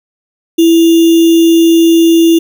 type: tone with sample-and-hold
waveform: sine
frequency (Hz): 331.9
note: E4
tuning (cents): +12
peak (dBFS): -3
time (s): 0.58-2.39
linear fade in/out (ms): 10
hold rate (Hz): 3150
effects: none